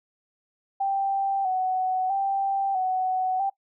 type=tone with vibrato; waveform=sine; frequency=765 Hz; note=G5; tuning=42 cents flat; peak=-22 dBFS; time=0.8-3.5 s; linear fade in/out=10 ms; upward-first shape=square; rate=0.77 Hz; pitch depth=44 cents each way; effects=noise-tail reverb RT60 0.1 s tail -20 dB re dry

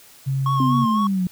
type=tone; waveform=sine; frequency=135 Hz; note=C#3; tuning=45 cents flat; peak=-19 dBFS; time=0.26-0.86 s; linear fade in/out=20 ms
type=tone with vibrato; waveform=triangle; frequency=1084 Hz; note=C#6; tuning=39 cents flat; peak=-18 dBFS; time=0.46-1.07 s; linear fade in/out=2 ms; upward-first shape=sine; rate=4 Hz; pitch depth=48 cents each way
type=exponential sweep; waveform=sine; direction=down; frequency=265.5 to 177.8 Hz; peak=-18 dBFS; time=0.6-1.27 s; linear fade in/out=2 ms
effects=white hiss -48 dBFS RMS until 1.31 s

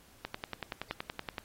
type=click train; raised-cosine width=0.3 ms; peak=-19 dBFS; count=13; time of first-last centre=0.25-1.382 s; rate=10.6 Hz; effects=pink hiss -60 dBFS RMS until 1.44 s + AAC 48 kbps

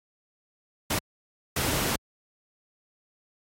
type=noise bursts at uneven times; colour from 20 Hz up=pink; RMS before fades=-26 dBFS; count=2; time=0.9-0.99 / 1.56-1.96 s; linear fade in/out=5 ms; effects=high-pass 60 Hz 12 dB/octave + AAC 48 kbps

